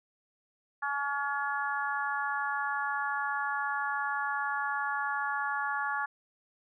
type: harmonic tone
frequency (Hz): 282.9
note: C#4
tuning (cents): +35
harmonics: 3 / 4 / 5 / 6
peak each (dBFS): -35 / -35 / -35 / -35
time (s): 0.82-6.06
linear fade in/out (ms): 10
effects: none